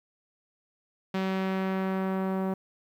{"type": "tone with low-pass filter sweep", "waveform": "sawtooth", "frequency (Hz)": 190.1, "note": "F#3", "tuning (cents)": 47, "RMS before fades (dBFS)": -29, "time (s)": [1.14, 2.54], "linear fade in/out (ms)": 5, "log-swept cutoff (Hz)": [3500, 970], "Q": 0.92, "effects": ["10-bit"]}